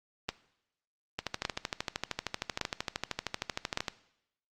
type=two click trains; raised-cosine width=0.2 ms; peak=-14 / -12 dBFS; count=36 / 4; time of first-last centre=1.19-3.882 / 0.29-3.774 s; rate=13 / 0.861 Hz; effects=noise-tail reverb RT60 0.8 s tail -18 dB re dry + Opus 32 kbps